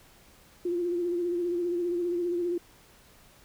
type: tone with vibrato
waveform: sine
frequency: 349.2 Hz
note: F4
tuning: in tune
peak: -26 dBFS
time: 0.65-2.58 s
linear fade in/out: 5 ms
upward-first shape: sine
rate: 15 Hz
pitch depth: 41 cents each way
effects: pink hiss -57 dBFS RMS until 3.44 s